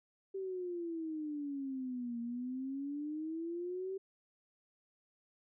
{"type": "exponential two-way sweep", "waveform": "sine", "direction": "down then up", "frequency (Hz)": [390.3, 233.1, 388.7], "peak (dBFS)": -37, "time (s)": [0.34, 3.98], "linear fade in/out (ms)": 10, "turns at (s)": 2.2, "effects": []}